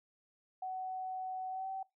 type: tone with pitch glide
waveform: sine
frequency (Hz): 749 to 766.9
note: F#5 to G5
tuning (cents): +21 to -38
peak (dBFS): -37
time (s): 0.62-1.83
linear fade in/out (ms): 5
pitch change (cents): +41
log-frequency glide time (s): 1.49-1.68
effects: noise-tail reverb RT60 0.2 s tail -22 dB re dry